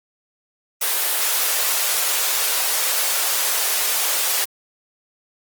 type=high-pass noise; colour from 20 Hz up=white; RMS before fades=-20 dBFS; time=0.81-4.45 s; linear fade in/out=10 ms; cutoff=450 Hz; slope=24 dB/octave; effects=Opus 24 kbps